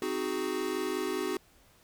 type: chord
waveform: square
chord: Ab dominant seventh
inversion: first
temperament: equal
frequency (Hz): 261.6 / 311.1 / 370 / 415.3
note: C4 / Eb4 / Gb4 / Ab4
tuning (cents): 0 / 0 / 0 / 0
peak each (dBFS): -40 / -38 / -34 / -37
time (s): 0.02-1.37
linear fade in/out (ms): 2
effects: pink hiss -62 dBFS RMS until 1.83 s